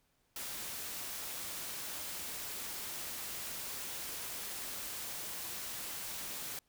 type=noise; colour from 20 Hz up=white; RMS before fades=-42 dBFS; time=0.36-6.59 s; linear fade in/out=2 ms; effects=pink hiss -75 dBFS RMS until 6.68 s